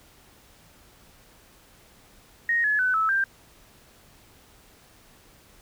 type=tone with pitch steps; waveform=sine; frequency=1867 / 1705 / 1506 / 1305 / 1581 Hz; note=A#6 / G#6 / F#6 / E6 / G6; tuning=+2 / +45 / +30 / -18 / +14 cents; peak=-20 dBFS; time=2.49-3.24 s; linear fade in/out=2 ms; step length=150 ms; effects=pink hiss -55 dBFS RMS until 5.61 s